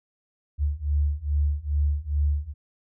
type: beating tone pair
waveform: sine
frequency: 71.9 / 74.3 Hz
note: D2 / D2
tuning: -36 / +21 cents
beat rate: 2.4 Hz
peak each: -25 / -24 dBFS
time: 0.58-2.54 s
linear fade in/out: 50 ms
effects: none